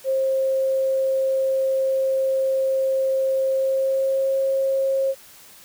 sine tone with pitch glide, 532 to 538.2 Hz, C5 to C5, +29 to +49 cents, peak -18 dBFS, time 0.04-5.15 s, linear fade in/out 50 ms, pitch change +20 cents, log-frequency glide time 3.51-4.34 s, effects white hiss -47 dBFS RMS until 5.64 s

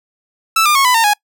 sawtooth tone with pitch steps, 1318.5 / 1202.1 / 1096 / 999.2 / 911 / 830.6 Hz, E6 / D6 / C#6 / B5 / A#5 / G#5, 0 / +40 / -20 / +20 / -40 / 0 cents, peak -6 dBFS, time 0.56-1.136 s, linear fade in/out 5 ms, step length 96 ms, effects noise-tail reverb RT60 0.1 s tail -26 dB re dry

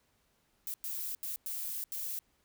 violet noise bursts at uneven times, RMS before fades -38 dBFS, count 5, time 0.67-0.74 / 0.84-1.15 / 1.23-1.36 / 1.46-1.84 / 1.92-2.19 s, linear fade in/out 0 ms, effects pink hiss -73 dBFS RMS until 2.44 s

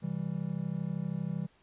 triangle chord, C major, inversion none, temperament just, 130.81 / 163.52 / 196.22 Hz, C3 / E3 / G3, 0 / -14 / +2 cents, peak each -38 / -32 / -35 dBFS, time 0.02-1.47 s, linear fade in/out 20 ms, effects pink hiss -66 dBFS RMS until 1.62 s + resampled to 8000 Hz

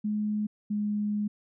sine tone pair in turn, 210.9 / 208.4 Hz, G#3 / G#3, +27 / +6 cents, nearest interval unison, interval 21 cents, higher first, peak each -26 dBFS, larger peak neither, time 0.04-0.47 / 0.7-1.28 s, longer second, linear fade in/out 10 ms, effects none

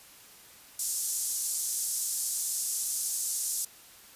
pink band-pass noise, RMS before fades -32 dBFS, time 0.79-3.65 s, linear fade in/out 5 ms, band 6500 to 12000 Hz, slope 24 dB/octave, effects white hiss -53 dBFS RMS until 4.15 s + resampled to 32000 Hz

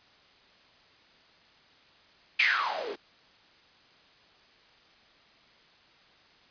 blue noise with band-pass filter sweep, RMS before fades -28 dBFS, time 2.39-2.96 s, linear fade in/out 10 ms, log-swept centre 2500 to 340 Hz, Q 7.7, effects white hiss -59 dBFS RMS until 6.5 s + resampled to 11025 Hz

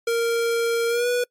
square tone with pitch glide, 464.6 to 488.8 Hz, A#4 to B4, -6 to -18 cents, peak -20 dBFS, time 0.07-1.24 s, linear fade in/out 5 ms, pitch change +88 cents, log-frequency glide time 0.88-1.08 s, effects noise-tail reverb RT60 0.1 s tail -26 dB re dry + MP3 64 kbps

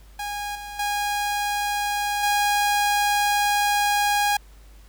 sawtooth tone with level steps, 821 Hz, G#5, 20 cents flat, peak -24 / -30 / -19 / -15 dBFS, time 0.19-4.37 s, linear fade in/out 5 ms, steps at 0.55 / 0.79 / 2.23 s, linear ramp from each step 5 ms, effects added 50 Hz sine -45 dBFS peak until 4.88 s + pink hiss -56 dBFS RMS until 4.88 s

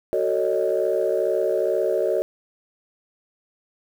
sine chord, D# half-diminished seventh, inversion first, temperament just, 373.4 / 448 / 560 / 622.3 Hz, F#4 / A4 / C#5 / D#5, +16 / +31 / +18 / 0 cents, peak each -24 dBFS, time 0.13-2.22 s, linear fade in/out 0 ms, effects tanh soft clip ceiling -11 dBFS + 8-bit

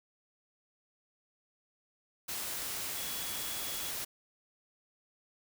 sine tone in noise, 3361 Hz, G#7, 20 cents sharp, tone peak -46 dBFS, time 2.96-3.91 s, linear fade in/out 10 ms, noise white, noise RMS -38 dBFS, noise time 2.28-4.05 s, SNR -11 dB, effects none

